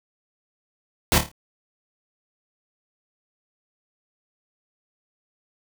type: noise with echo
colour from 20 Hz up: pink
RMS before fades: -18 dBFS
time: 1.12-1.18 s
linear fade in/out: 0 ms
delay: 27 ms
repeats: 5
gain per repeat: -7 dB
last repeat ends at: 1.315 s
effects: none